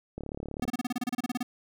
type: click train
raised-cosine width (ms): 2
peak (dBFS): -23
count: 19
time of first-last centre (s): 0.18-0.68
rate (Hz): 36
type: tone bursts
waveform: square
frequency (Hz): 246.9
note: B3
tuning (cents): 0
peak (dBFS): -28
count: 15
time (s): 0.62-1.43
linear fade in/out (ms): 5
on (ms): 26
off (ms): 30
effects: none